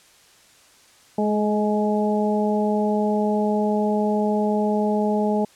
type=harmonic tone with a mistuned harmonic; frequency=209.9 Hz; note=G#3; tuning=19 cents sharp; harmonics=1 / 2 / 3 / 4; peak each=-21 / -24 / -26 / -27 dBFS; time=1.18-5.45 s; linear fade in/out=5 ms; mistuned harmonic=2; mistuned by=+16 cents; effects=white hiss -53 dBFS RMS until 5.55 s + low-pass 9000 Hz 12 dB/octave